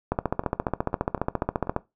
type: two click trains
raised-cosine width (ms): 1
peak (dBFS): -22 / -9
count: 7 / 25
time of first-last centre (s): 0.19-1.671 / 0.12-1.764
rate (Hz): 4.05 / 14.6
effects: noise-tail reverb RT60 0.2 s tail -18 dB re dry